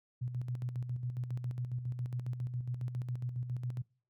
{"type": "tone with tremolo", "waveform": "sine", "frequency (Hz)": 123.47, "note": "B2", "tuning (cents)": 0, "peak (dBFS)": -32, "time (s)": [0.21, 3.82], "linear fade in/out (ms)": 10, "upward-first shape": "square", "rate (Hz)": 7.3, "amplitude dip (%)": 55, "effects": ["noise-tail reverb RT60 0.4 s tail -25 dB re dry", "high-pass 80 Hz 12 dB/octave"]}